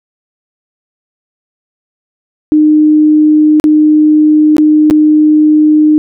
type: tone with dropouts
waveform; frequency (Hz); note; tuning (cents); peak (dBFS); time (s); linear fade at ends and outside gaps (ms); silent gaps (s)
sine; 305.2; D#4; -33; -3; 2.52-5.98; 0; 3.599-3.641 / 4.567-4.582 / 4.9-4.909
effects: none

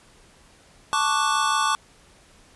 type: chord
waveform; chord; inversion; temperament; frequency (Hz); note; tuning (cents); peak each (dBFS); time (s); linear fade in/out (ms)
square; D major seventh; second; equal; 880 / 1108.7 / 1174.7 / 1480; A5 / C#6 / D6 / F#6; 0 / 0 / 0 / 0; -27 / -25 / -25 / -29; 0.93-1.75; 0
effects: pink hiss -54 dBFS RMS until 2.55 s + resampled to 24000 Hz

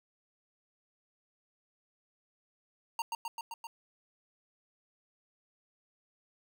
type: tone with echo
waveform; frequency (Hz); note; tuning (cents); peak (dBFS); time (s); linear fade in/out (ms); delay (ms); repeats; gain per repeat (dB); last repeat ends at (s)
square; 925; A#5; -14; -32; 2.99-3.02; 2; 130; 5; -2; 3.67
effects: none

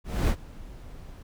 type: noise with ADSR envelope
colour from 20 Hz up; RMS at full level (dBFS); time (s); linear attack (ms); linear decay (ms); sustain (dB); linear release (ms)
brown; -20; 0.04-1.23; 250; 65; -23; 9
effects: none

